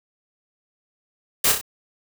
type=noise with echo; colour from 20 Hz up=white; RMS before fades=-18 dBFS; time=1.44-1.52 s; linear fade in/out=5 ms; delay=31 ms; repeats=3; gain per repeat=-5 dB; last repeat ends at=1.613 s; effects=none